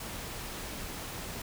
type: noise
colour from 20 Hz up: pink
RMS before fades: -40 dBFS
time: 0-1.42 s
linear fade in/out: 5 ms
effects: none